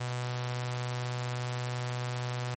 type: tone with notch filter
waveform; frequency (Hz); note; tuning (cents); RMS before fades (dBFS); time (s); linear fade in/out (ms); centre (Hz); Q
sawtooth; 123.47; B2; 0; -34; 0-2.55; 10; 280; 0.81
effects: MP3 32 kbps